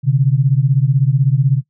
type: beating tone pair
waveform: sine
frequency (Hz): 128.9 / 144.9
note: C3 / D3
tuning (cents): -26 / -23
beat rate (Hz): 16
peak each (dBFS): -13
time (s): 0.03-1.62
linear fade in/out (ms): 50
effects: noise-tail reverb RT60 0.1 s tail -17 dB re dry